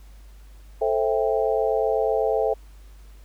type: chord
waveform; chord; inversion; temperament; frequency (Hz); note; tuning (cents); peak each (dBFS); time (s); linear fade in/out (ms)
sine; A minor seventh; none; just; 440 / 528 / 660 / 792; A4 / C5 / E5 / G5; 0 / +16 / +2 / +18; -23 / -25 / -25 / -28; 0.81-2.54; 10
effects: added 50 Hz sine -43 dBFS peak until 3.24 s + pink hiss -58 dBFS RMS until 3.24 s